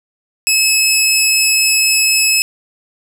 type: tone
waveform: 15% pulse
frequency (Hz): 2588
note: E7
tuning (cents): -32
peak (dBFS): -3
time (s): 0.47-2.42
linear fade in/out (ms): 0
effects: none